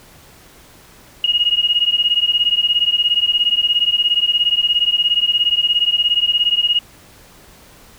sine beating tone pair, 2867 / 2884 Hz, F7 / F#7, +45 / -45 cents, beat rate 17 Hz, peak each -16 dBFS, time 1.24-6.79 s, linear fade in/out 2 ms, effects pink hiss -45 dBFS RMS until 7.98 s

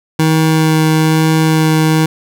25% pulse tone with vibrato, 158.1 Hz, D#3, 28 cents sharp, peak -5 dBFS, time 0.19-2.06 s, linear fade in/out 5 ms, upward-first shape sine, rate 1.1 Hz, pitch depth 8 cents each way, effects none

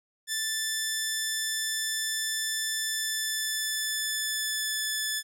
10% pulse tone with pitch glide, 1760 to 1736.8 Hz, A6 to A6, 0 to -23 cents, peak -19 dBFS, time 0.27-5.23 s, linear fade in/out 50 ms, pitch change -23 cents, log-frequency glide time 2.76-4.82 s, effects none

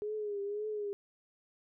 sine tone with vibrato, 414.5 Hz, G#4, 3 cents flat, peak -34 dBFS, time 0.02-0.93 s, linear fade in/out 0 ms, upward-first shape triangle, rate 1.9 Hz, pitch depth 73 cents each way, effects none

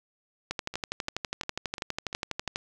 two click trains, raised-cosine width 0.2 ms, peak -21 / -13 dBFS, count 6 / 26, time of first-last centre 0.74-2.476 / 0.51-2.559 s, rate 2.88 / 12.2 Hz, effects none

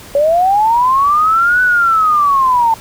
sine linear two-way sweep, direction up then down, 554.4 to 1500 to 888 Hz, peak -8 dBFS, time 0.15-2.74 s, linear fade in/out 2 ms, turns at 1.62 s, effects pink hiss -35 dBFS RMS until 2.8 s

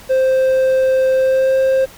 triangle tone with pitch glide, 523.3 to 529.1 Hz, C5 to C5, 0 to +19 cents, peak -9 dBFS, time 0.09-1.86 s, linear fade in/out 20 ms, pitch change +19 cents, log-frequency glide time 1.15-1.56 s, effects pink hiss -40 dBFS RMS until 1.97 s

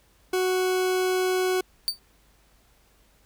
40% pulse tone, 370 Hz, F#4, in tune, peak -21 dBFS, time 0.33-1.61 s, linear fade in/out 5 ms
40% pulse tone with exponential decay, 4596 Hz, D8, 38 cents flat, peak -17 dBFS, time 1.88-1.99 s, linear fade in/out 0 ms, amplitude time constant 22 ms
effects added 50 Hz sine -62 dBFS peak until 3.25 s + pink hiss -62 dBFS RMS until 3.25 s

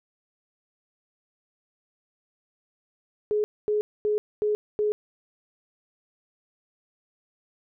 sine tone bursts, 421.1 Hz, G#4, 24 cents sharp, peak -21 dBFS, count 5, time 3.31-4.92 s, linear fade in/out 0 ms, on 130 ms, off 240 ms, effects none

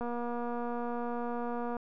click train, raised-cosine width 1 ms, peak -24 dBFS, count 421, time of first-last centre 0.01-1.767 s, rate 239 Hz, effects none

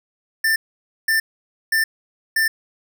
square tone bursts, 1785 Hz, A6, 24 cents sharp, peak -16 dBFS, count 4, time 0.44-2.48 s, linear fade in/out 5 ms, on 120 ms, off 520 ms, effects none

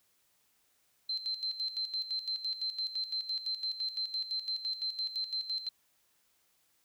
sine tone with tremolo, 4104 Hz, C8, 34 cents flat, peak -31 dBFS, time 1.09-5.69 s, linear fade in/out 5 ms, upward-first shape square, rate 5.9 Hz, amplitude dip 70%, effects white hiss -72 dBFS RMS until 6.84 s

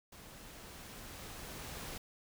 pink noise with level ramp, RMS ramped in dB -54 to -44 dBFS, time 0.12-1.98 s, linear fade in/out 5 ms, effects none

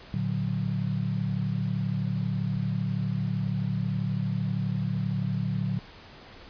sine chord, Bb augmented, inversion none, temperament equal with one note detuned, 114.34 / 146.83 / 185 Hz, Bb2 / D3 / F#3, -33 / 0 / 0 cents, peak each -30 dBFS, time 0.14-5.79 s, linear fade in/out 0 ms, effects pink hiss -48 dBFS RMS until 6.49 s + resampled to 11025 Hz

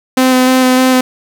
sawtooth tone with vibrato, 256.6 Hz, C4, 34 cents flat, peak -3 dBFS, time 0.17-1.01 s, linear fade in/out 5 ms, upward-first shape square, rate 3.3 Hz, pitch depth 11 cents each way, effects 7-bit

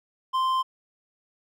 sine tone with hard clipping, 1043 Hz, C6, 6 cents flat, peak -23 dBFS, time 0.33-0.63 s, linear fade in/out 20 ms, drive 6 dB, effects none

